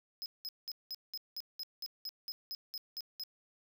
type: tone bursts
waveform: square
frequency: 5090 Hz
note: D#8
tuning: 39 cents sharp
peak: -39 dBFS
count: 14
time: 0.22-3.236 s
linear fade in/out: 0 ms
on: 39 ms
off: 190 ms
effects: none